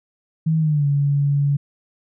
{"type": "tone with pitch glide", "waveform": "sine", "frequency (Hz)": [159.7, 142.28], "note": ["D#3", "C#3"], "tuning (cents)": [45, 45], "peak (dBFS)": -15, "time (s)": [0.46, 1.57], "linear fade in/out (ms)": 10, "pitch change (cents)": -200, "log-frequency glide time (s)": [0.59, 0.86], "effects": []}